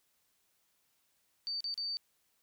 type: tone with dropouts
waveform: sine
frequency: 4595 Hz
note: D8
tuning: 39 cents flat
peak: -34 dBFS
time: 1.47-1.97 s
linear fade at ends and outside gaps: 0 ms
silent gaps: 1.605-1.642 / 1.741-1.777 s
effects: white hiss -75 dBFS RMS until 2.42 s